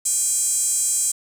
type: tone with high-pass filter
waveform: 5% pulse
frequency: 804 Hz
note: G5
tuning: 44 cents sharp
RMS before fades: -21 dBFS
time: 0.05-1.12 s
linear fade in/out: 10 ms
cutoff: 7800 Hz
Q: 4.5
effects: 7-bit